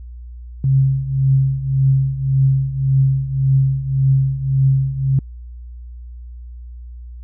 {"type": "tone with tremolo", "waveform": "sine", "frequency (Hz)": 134.7, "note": "C#3", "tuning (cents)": -49, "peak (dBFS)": -9, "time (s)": [0.64, 5.19], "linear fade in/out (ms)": 2, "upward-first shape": "triangle", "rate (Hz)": 1.8, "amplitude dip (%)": 80, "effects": ["added 60 Hz sine -31 dBFS peak until 7.23 s"]}